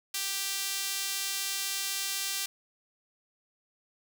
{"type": "tone with high-pass filter", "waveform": "sawtooth", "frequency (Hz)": 392, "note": "G4", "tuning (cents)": 0, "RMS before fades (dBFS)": -33, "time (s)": [0.14, 2.46], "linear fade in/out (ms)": 5, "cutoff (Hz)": 3700, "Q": 0.71, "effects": []}